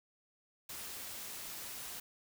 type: noise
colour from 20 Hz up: white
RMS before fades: -45 dBFS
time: 0.69-2 s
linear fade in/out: 5 ms
effects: none